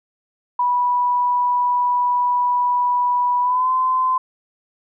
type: tone with pitch glide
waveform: sine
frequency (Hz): 981 to 1028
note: B5 to C6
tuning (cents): -12 to -31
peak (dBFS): -15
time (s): 0.59-4.18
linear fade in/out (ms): 5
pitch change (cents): +81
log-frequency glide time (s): 3.41-3.7
effects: none